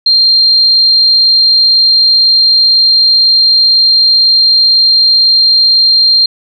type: tone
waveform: sine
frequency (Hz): 4186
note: C8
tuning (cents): 0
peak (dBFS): -4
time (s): 0.06-6.26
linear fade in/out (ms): 5
effects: none